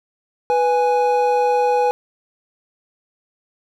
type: tone pair together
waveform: triangle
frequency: 493.9 / 830.6 Hz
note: B4 / G#5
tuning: 0 / 0 cents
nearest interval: major sixth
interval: 900 cents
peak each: -15 dBFS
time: 0.5-1.91 s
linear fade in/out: 0 ms
effects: none